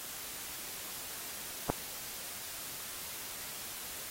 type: clicks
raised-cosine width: 1 ms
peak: -22 / -14 dBFS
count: 2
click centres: 1.693 / 1.7 s
effects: white hiss -43 dBFS RMS until 4.1 s + AAC 48 kbps